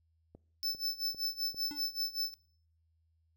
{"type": "click train", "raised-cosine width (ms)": 2, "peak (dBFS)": -38, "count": 4, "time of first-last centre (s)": [0.35, 1.545], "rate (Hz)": 2.51}
{"type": "tone with tremolo", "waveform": "square", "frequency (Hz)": 5274, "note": "E8", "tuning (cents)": 0, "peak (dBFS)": -31, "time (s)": [0.63, 2.34], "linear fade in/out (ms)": 0, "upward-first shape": "sine", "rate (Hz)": 5.2, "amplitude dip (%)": 90}
{"type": "tone with exponential decay", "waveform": "square", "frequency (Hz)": 292.9, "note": "D4", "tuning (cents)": -5, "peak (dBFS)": -39, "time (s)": [1.71, 1.91], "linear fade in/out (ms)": 0, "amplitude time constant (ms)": 43}
{"effects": ["noise-tail reverb RT60 0.6 s tail -22 dB re dry", "added 81 Hz sine -70 dBFS peak until 3.36 s"]}